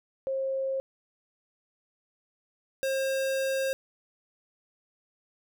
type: tone pair in turn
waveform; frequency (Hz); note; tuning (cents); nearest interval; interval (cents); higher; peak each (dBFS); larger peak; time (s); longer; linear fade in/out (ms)
sine / square; 535 / 535; C5 / C5; +38 / +38; unison; 0; neither; -27; neither; 0.27-0.8 / 2.83-3.73; second; 0
effects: none